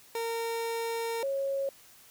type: tone pair in turn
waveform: 30% pulse / sine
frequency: 460 / 548.4 Hz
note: A#4 / C#5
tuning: -23 / -19 cents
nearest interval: minor third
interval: 304 cents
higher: second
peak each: -28 dBFS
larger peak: neither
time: 0.15-1.23 / 1.23-1.69 s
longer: first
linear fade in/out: 2 ms
effects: white hiss -56 dBFS RMS until 2.1 s